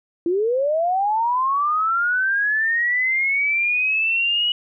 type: linear sweep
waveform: sine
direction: up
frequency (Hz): 329.5 to 2935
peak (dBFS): -17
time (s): 0.26-4.52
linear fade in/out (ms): 2
effects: none